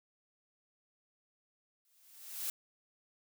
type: noise with exponential growth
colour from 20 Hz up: blue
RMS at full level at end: -35 dBFS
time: 1.85-2.5 s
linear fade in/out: 1 ms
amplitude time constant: 140 ms
effects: none